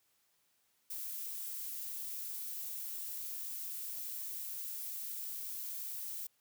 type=noise; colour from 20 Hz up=violet; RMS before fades=-42 dBFS; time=0.9-6.27 s; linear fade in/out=5 ms; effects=white hiss -75 dBFS RMS until 6.4 s + high-pass 60 Hz 12 dB/octave